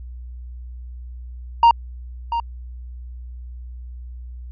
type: tone with echo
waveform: triangle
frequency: 932.3 Hz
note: A#5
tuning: in tune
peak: -6 dBFS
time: 1.63-1.71 s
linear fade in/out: 2 ms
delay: 690 ms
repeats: 1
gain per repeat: -11 dB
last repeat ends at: 2.4 s
effects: added 61 Hz sine -32 dBFS peak until 4.51 s + resampled to 11025 Hz